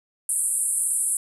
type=band-pass noise; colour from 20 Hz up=pink; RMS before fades=-24 dBFS; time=0.29-1.17 s; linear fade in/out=2 ms; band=8300 to 11000 Hz; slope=96 dB/octave; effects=none